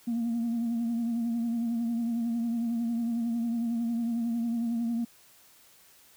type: tone with vibrato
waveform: sine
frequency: 232.9 Hz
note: A#3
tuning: 1 cent flat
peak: -25 dBFS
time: 0.07-5.05 s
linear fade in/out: 10 ms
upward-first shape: triangle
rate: 11 Hz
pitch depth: 49 cents each way
effects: tanh soft clip ceiling -24 dBFS + white hiss -58 dBFS RMS until 6.16 s